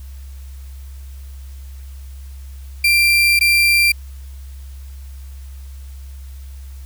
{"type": "tone with dropouts", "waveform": "35% pulse", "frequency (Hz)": 2367, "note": "D7", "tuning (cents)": 13, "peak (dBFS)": -9, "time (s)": [2.84, 3.92], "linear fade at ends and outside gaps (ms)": 5, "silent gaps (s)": [3.392, 3.409], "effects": ["added 67 Hz sine -31 dBFS peak until 6.85 s", "white hiss -50 dBFS RMS until 6.85 s"]}